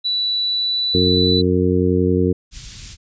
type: tone with pitch glide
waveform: sine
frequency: 3951 to 3976 Hz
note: B7 to B7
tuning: 0 to +11 cents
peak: -17 dBFS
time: 0.04-1.42 s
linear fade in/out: 20 ms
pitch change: +11 cents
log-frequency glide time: 0.42-1.21 s
type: harmonic tone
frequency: 91 Hz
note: F#2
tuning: 28 cents flat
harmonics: 1 / 2 / 3 / 4 / 5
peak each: -20 / -20 / -20 / -20 / -20 dBFS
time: 0.94-2.33 s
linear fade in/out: 10 ms
type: band-stop noise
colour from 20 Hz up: pink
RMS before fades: -34 dBFS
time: 2.51-2.97 s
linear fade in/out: 50 ms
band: 110 to 3500 Hz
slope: 12 dB/octave
effects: resampled to 16000 Hz